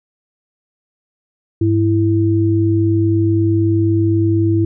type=tone pair together; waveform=sine; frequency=102.2 / 330.5 Hz; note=G#2 / E4; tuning=-27 / +5 cents; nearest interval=octave + minor sixth; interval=2032 cents; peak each=-14 dBFS; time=1.61-4.65 s; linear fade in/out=5 ms; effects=none